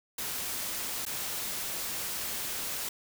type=noise with dropouts; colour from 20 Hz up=white; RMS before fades=-35 dBFS; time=0.18-2.89 s; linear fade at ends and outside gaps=5 ms; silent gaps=1.053-1.063 s; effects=none

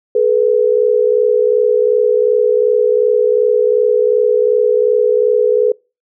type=tone pair together; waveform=sine; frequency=427.3 / 490 Hz; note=G#4 / B4; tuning=+49 / -14 cents; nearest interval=major second; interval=237 cents; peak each=-12 dBFS; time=0.15-5.72 s; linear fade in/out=5 ms; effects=noise-tail reverb RT60 0.3 s tail -26 dB re dry

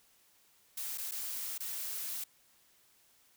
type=noise with dropouts; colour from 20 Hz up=blue; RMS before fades=-39 dBFS; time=0.77-2.24 s; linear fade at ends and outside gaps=5 ms; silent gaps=0.976-0.981 / 1.112-1.118 / 1.58-1.602 s; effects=white hiss -67 dBFS RMS until 3.36 s

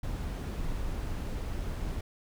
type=noise; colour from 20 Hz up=brown; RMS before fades=-34 dBFS; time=0.03-2.01 s; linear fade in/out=5 ms; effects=none

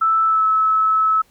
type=tone with pitch glide; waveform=sine; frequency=1318.5 to 1298.8 Hz; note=E6 to E6; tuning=0 to -26 cents; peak=-13 dBFS; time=0.01-1.22 s; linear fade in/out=10 ms; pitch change=-26 cents; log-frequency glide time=0.25-0.45 s; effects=pink hiss -57 dBFS RMS until 1.3 s

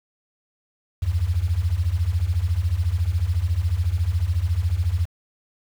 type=beating tone pair; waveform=sine; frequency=77.6 / 91.6 Hz; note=D#2 / F#2; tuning=-4 / -17 cents; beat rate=14 Hz; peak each=-23 / -21 dBFS; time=1.02-5.06 s; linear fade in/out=10 ms; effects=7-bit

